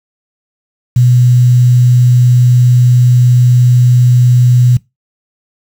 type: tone with quantisation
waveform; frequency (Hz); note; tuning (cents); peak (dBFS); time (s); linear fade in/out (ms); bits
sine; 123.5; B2; 0; -4; 0.96-4.77; 5; 5
effects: noise-tail reverb RT60 0.2 s tail -21 dB re dry